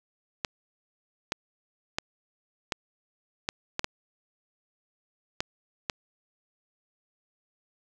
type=clicks; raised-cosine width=0.2 ms; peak=-10 dBFS; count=9; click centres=0.448 / 1.321 / 1.985 / 2.722 / 3.489 / 3.794 / 3.844 / 5.405 / 5.898 s; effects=none